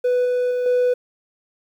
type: tone with level steps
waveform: triangle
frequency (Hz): 495.7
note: B4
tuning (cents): +6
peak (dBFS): -13 / -15 / -17 / -12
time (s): 0.04-0.94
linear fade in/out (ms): 10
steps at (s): 0.25 / 0.51 / 0.66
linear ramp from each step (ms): 2
effects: tanh soft clip ceiling -9 dBFS + 9-bit